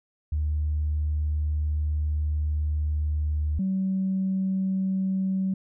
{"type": "tone pair in turn", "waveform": "sine", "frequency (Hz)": [75.6, 190.39], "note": ["D#2", "F#3"], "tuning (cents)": [-49, 50], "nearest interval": "octave + major third", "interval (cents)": 1599, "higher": "second", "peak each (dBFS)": -22, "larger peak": "neither", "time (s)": [[0.32, 3.59], [3.59, 5.54]], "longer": "first", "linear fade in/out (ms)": 5, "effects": ["tanh soft clip ceiling -18 dBFS"]}